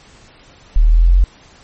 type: linear sweep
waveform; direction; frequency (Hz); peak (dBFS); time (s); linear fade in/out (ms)
sine; up; 37 to 46.31; -6; 0.76-1.24; 0
effects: pink hiss -45 dBFS RMS until 1.63 s + MP3 32 kbps